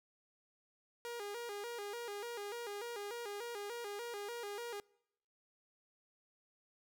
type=tone with vibrato; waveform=sawtooth; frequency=440 Hz; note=A4; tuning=in tune; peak=-38 dBFS; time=1.05-4.8 s; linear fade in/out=0 ms; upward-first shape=square; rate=3.4 Hz; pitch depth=130 cents each way; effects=noise-tail reverb RT60 0.8 s tail -26 dB re dry